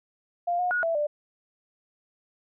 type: tone with pitch steps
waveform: sine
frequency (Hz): 698 / 720 / 1452 / 663 / 592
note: F5 / F#5 / F#6 / E5 / D5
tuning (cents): -1 / -47 / -33 / +10 / +14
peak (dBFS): -23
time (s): 0.47-1.07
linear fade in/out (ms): 10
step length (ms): 120
effects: none